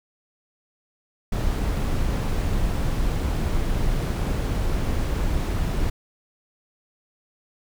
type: noise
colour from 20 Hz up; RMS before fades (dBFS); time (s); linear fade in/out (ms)
brown; -23; 1.32-5.9; 5
effects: none